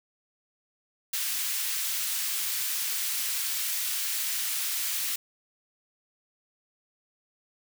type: high-pass noise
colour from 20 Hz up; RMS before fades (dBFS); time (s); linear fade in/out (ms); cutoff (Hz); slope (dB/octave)
white; -30; 1.13-5.16; 5; 1800; 12
effects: none